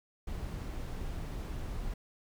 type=noise; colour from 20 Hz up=brown; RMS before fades=-38 dBFS; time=0.27-1.94 s; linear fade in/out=5 ms; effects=none